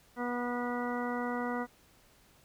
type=harmonic tone; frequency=243.5 Hz; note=B3; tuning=24 cents flat; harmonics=1 / 2 / 3 / 4 / 5 / 6 / 8; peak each=-35 / -38 / -40 / -41 / -42 / -43 / -44 dBFS; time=0.16-1.67 s; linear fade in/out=50 ms; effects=pink hiss -63 dBFS RMS until 2.44 s